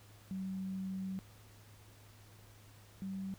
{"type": "tone pair in turn", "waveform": "sine", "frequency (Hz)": [190, 192.43], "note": ["F#3", "G3"], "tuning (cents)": [46, -32], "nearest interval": "unison", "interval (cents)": 22, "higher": "second", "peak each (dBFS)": [-37, -38], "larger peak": "first", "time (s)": [[0.31, 1.19], [3.02, 3.34]], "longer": "first", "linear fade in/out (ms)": 0, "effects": ["added 104 Hz sine -58 dBFS peak until 3.38 s", "pink hiss -62 dBFS RMS until 3.38 s"]}